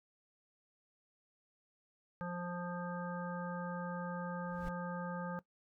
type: harmonic tone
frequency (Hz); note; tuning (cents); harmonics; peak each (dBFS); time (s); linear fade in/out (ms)
176; F3; +14; 1 / 3 / 5 / 7 / 9; -40 / -45 / -47 / -48 / -50; 2.21-5.39; 0
type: noise with exponential growth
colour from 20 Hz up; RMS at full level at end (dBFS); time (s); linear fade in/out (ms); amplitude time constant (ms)
brown; -40; 4.42-4.69; 5; 57
effects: noise-tail reverb RT60 0.1 s tail -18 dB re dry